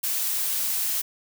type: noise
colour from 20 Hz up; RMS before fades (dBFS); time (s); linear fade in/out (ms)
blue; -26; 0.03-1.02; 10
effects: none